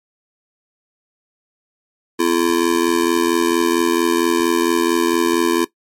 square tone with amplitude modulation, 339.6 Hz, F4, 48 cents flat, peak -10 dBFS, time 2.19-5.65 s, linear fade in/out 10 ms, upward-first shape sine, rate 84.4 Hz, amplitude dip 100%, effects noise-tail reverb RT60 0.1 s tail -17 dB re dry + MP3 64 kbps

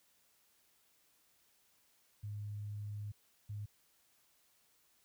sine tone bursts at uneven times, 103.8 Hz, G#2, in tune, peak -40 dBFS, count 2, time 2.23-3.12 / 3.49-3.66 s, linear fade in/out 10 ms, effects white hiss -72 dBFS RMS until 5.04 s

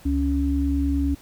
sine tone pair together, 69.92 / 279.7 Hz, C#2 / C#4, +16 / +16 cents, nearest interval 2 octaves, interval 2400 cents, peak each -22 dBFS, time 0.05-1.15 s, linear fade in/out 10 ms, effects pink hiss -50 dBFS RMS until 1.21 s

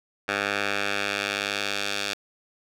10% pulse tone with band-pass filter sweep, 101 Hz, G#2, 48 cents flat, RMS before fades -28 dBFS, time 0.28-2.14 s, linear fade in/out 5 ms, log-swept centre 1900 to 3800 Hz, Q 1.1, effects none

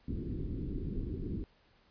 pink low-pass noise, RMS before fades -37 dBFS, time 0.08-1.44 s, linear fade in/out 0 ms, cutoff 390 Hz, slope 48 dB/octave, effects pink hiss -67 dBFS RMS until 1.9 s + resampled to 11025 Hz

